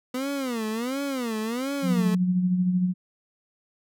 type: tone with vibrato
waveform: 30% pulse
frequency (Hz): 246.9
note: B3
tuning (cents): 0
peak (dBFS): -24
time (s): 0.14-2.15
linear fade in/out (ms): 5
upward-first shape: sine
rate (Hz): 1.4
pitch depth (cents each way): 230
type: tone with tremolo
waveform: sine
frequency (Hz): 181.6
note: F#3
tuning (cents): -32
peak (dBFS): -18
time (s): 1.82-2.94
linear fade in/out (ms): 50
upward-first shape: sine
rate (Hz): 13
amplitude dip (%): 45
effects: none